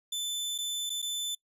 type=tone with dropouts; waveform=sawtooth; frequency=3520 Hz; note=A7; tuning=in tune; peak=-28 dBFS; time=0.12-1.35 s; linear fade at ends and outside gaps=5 ms; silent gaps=0.58-0.585 / 0.896-0.901 / 1.019-1.025 s; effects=noise-tail reverb RT60 0.1 s tail -24 dB re dry + resampled to 32000 Hz